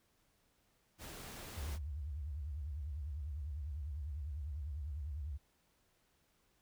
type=noise; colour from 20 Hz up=pink; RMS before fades=-49 dBFS; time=0.98-1.79 s; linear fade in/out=50 ms
type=tone with vibrato; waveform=sine; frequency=73.42 Hz; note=D2; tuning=in tune; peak=-39 dBFS; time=1.56-5.38 s; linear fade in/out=20 ms; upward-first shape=triangle; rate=10 Hz; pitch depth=240 cents each way
effects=pink hiss -75 dBFS RMS until 6.61 s